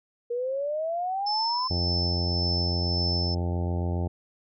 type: exponential sweep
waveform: sine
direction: up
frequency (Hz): 470.4 to 1036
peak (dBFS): -26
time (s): 0.3-1.68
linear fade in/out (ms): 10
type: tone with tremolo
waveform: sine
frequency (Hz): 5280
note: E8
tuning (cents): +2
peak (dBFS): -26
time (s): 1.26-3.35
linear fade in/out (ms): 10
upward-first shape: sine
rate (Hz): 1.8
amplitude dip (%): 35
type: harmonic tone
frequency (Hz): 87.31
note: F2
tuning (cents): 0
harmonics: 1 / 2 / 3 / 4 / 5 / 6 / 7 / 8 / 9 / 10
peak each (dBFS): -26 / -33 / -38 / -37 / -41 / -44 / -41 / -47 / -42 / -47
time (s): 1.7-4.08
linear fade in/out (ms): 10
effects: none